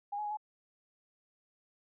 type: tone with pitch steps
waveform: sine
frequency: 814 / 843 / 830 / 850 Hz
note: G#5 / G#5 / G#5 / G#5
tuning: -35 / +26 / -1 / +40 cents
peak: -34 dBFS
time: 0.12-0.372 s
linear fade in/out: 10 ms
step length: 63 ms
effects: none